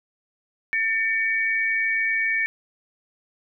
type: tone pair together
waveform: sine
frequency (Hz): 1795 / 2262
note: A6 / C#7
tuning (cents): +34 / +34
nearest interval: major third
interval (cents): 400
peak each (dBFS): -23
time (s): 0.73-2.46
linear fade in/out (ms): 0
effects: none